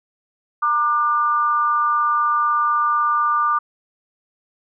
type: tone with amplitude modulation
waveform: sine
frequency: 1194 Hz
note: D6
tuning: 28 cents sharp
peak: -12 dBFS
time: 0.62-3.59 s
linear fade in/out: 10 ms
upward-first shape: sine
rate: 264 Hz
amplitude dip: 70%
effects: none